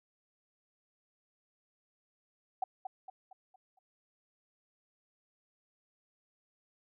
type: tone with echo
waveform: sine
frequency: 758 Hz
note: F#5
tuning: 42 cents sharp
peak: -29 dBFS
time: 2.62-2.64 s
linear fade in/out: 5 ms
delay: 230 ms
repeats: 5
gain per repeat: -7 dB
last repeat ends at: 3.79 s
effects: none